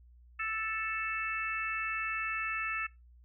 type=harmonic tone; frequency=440 Hz; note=A4; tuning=in tune; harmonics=3 / 4 / 5 / 6; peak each=-37 / -38 / -40 / -37 dBFS; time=0.39-2.87 s; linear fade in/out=10 ms; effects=noise-tail reverb RT60 0.2 s tail -20 dB re dry + added 60 Hz sine -55 dBFS peak until 3.24 s